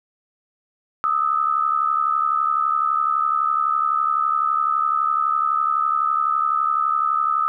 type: tone pair together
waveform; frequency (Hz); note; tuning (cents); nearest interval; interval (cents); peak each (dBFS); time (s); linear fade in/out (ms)
sine; 1232 / 1303.9; D#6 / E6; -17 / -19; minor second; 98; -20; 1.04-7.48; 0
effects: none